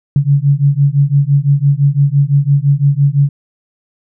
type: beating tone pair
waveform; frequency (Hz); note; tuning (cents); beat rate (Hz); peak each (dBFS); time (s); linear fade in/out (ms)
sine; 138.59 / 144.49; C#3 / D3; 0 / -28; 5.9; -11; 0.16-3.29; 2
effects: none